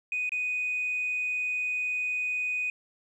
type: tone with dropouts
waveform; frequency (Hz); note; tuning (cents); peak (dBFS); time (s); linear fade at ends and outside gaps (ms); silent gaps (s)
sine; 2489; D#7; 0; -26; 0.12-2.7; 2; 0.293-0.319
effects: tanh soft clip ceiling -23 dBFS + 11-bit